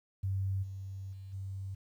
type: tone with level steps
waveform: sine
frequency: 96.5 Hz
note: G2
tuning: 27 cents flat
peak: -30 / -39 / -43 / -37 dBFS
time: 0.23-1.75 s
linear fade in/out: 10 ms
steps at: 0.62 / 1.12 / 1.32 s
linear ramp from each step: 20 ms
effects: 11-bit

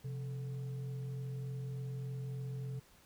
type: tone with frequency modulation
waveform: sine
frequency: 130.81 Hz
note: C3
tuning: in tune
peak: -38 dBFS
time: 0.04-2.8 s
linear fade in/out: 10 ms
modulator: 305 Hz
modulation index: 0.36
effects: pink hiss -64 dBFS RMS until 3.05 s

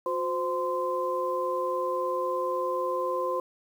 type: tone cluster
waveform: sine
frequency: 361.7 / 518 / 1035 Hz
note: F#4 / C5 / C6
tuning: -39 / -17 / -19 cents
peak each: -33 / -29 / -30 dBFS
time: 0.06-3.4 s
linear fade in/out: 2 ms
effects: 9-bit

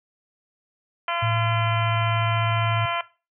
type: harmonic tone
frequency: 341.6 Hz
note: F4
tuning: 38 cents flat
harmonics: 2 / 3 / 4 / 5 / 6 / 7 / 8 / 9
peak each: -30 / -28 / -29 / -34 / -34 / -33 / -38 / -34 dBFS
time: 1.08-3.01 s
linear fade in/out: 2 ms
type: tone with pitch glide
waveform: sine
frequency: 111.5 to 110.47 Hz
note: A2 to A2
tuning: +23 to +7 cents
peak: -22 dBFS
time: 1.22-2.86 s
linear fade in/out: 10 ms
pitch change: -16 cents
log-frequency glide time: 1.58-1.63 s
effects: noise-tail reverb RT60 0.3 s tail -17 dB re dry

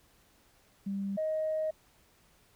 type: tone pair in turn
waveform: sine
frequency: 197.3 / 626.4 Hz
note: G3 / D#5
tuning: +11 / +11 cents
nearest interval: octave + minor sixth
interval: 2000 cents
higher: second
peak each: -31 / -28 dBFS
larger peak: second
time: 0.86-1.17 / 1.17-1.71 s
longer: second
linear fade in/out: 10 ms
effects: tanh soft clip ceiling -24 dBFS + pink hiss -65 dBFS RMS until 2.55 s

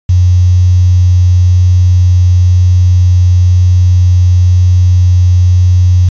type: tone with quantisation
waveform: sine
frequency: 90.1 Hz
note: F#2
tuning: 45 cents flat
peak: -3 dBFS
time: 0.09-6.09 s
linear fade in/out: 5 ms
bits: 5
effects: resampled to 16000 Hz

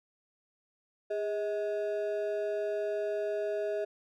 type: ring-modulated tone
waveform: triangle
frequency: 523.3 Hz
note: C5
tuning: in tune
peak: -25 dBFS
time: 1.1-3.85 s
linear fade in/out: 10 ms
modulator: 113 Hz
effects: none

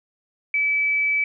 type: tone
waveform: sine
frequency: 2300 Hz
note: D7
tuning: 37 cents flat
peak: -18 dBFS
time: 0.54-1.24 s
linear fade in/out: 2 ms
effects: none

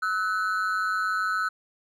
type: ring-modulated tone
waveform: triangle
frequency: 1394 Hz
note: F6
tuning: 4 cents flat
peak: -19 dBFS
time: 0.02-1.49 s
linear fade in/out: 10 ms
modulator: 96.6 Hz
effects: none

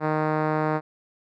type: tone with low-pass filter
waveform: 5% pulse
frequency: 154.6 Hz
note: D#3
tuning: 11 cents flat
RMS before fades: -24 dBFS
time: 0-0.81 s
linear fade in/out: 50 ms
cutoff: 1100 Hz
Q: 0.61
effects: none

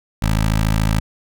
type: tone with notch filter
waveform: 15% pulse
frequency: 53.7 Hz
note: A1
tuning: 41 cents flat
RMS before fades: -17 dBFS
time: 0.22-1 s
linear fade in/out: 5 ms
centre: 440 Hz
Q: 1.2
effects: none

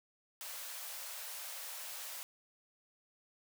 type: high-pass noise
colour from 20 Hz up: white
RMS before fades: -45 dBFS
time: 0.41-2.23 s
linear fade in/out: 0 ms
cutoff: 500 Hz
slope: 96 dB/octave
effects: none

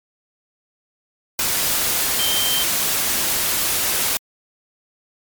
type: tone in noise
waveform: sine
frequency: 3136 Hz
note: G7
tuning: in tune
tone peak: -21 dBFS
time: 2.19-2.63 s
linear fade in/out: 0 ms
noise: white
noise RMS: -20 dBFS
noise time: 1.39-4.17 s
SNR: -4 dB
effects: MP3 96 kbps

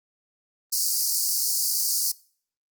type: high-pass noise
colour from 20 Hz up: pink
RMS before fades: -24 dBFS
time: 0.72-2.12 s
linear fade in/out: 10 ms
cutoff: 4500 Hz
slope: 96 dB/octave
effects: noise-tail reverb RT60 0.5 s tail -22 dB re dry + Opus 32 kbps

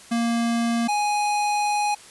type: tone pair in turn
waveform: square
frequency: 233.1 / 830.7 Hz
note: A#3 / G#5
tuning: 0 / 0 cents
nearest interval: octave + minor seventh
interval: 2200 cents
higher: second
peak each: -21 / -21 dBFS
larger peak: neither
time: 0.11-0.88 / 0.88-1.95 s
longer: second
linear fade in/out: 10 ms
effects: white hiss -46 dBFS RMS until 2.1 s + resampled to 24000 Hz

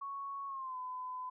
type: tone with pitch glide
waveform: sine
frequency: 1108.7 to 1010.8 Hz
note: C#6 to B5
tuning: 0 to +40 cents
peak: -39 dBFS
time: 0.01-1.3 s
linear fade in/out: 10 ms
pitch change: -160 cents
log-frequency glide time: 0.47-0.77 s
effects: none

